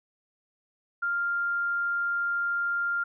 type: tone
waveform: sine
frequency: 1396.9 Hz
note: F6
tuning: in tune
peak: -25 dBFS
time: 1.02-3.04 s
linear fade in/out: 10 ms
effects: none